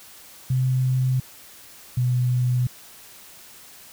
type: tone pair in turn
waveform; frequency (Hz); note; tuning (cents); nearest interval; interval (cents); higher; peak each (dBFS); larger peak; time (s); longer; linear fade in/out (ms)
sine; 129.1 / 124.65; C3 / B2; -23 / +16; minor second; 61; first; -18; neither; 0.5-1.2 / 1.97-2.67; neither; 5
effects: white hiss -46 dBFS RMS until 3.92 s